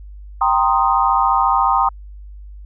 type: chord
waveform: sine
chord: C minor seventh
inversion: second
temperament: equal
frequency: 784 / 932.3 / 1046.5 / 1244.5 Hz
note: G5 / Bb5 / C6 / Eb6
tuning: 0 / 0 / 0 / 0 cents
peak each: -18 dBFS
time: 0.41-1.89 s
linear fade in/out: 5 ms
effects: added 50 Hz sine -33 dBFS peak until 2.65 s